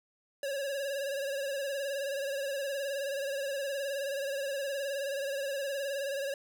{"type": "tone with vibrato", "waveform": "square", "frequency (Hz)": 554, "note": "C#5", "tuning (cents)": -1, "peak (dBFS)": -33, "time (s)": [0.43, 6.34], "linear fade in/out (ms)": 2, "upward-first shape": "sine", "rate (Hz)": 19, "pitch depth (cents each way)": 59, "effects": []}